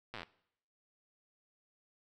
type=slowing click train; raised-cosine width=0.3 ms; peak=-27 dBFS; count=10; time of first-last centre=0.14-0.232 s; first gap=8 ms; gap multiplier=1.06; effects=noise-tail reverb RT60 0.7 s tail -20 dB re dry